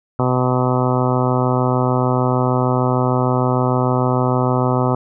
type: harmonic tone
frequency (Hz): 126.6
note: B2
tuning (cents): +43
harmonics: 1 / 2 / 3 / 4 / 5 / 6 / 7 / 8 / 9 / 10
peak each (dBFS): -18 / -21 / -23 / -24 / -25 / -26 / -26 / -27 / -28 / -28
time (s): 0.19-4.95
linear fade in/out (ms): 2
effects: none